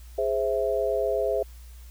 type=chord; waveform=sine; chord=Ab augmented; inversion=none; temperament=equal; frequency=415.3 / 523.3 / 659.3 Hz; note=Ab4 / C5 / E5; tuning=0 / 0 / 0 cents; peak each=-27 dBFS; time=0.18-1.43 s; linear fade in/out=5 ms; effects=added 60 Hz sine -42 dBFS peak until 1.9 s + white hiss -56 dBFS RMS until 1.9 s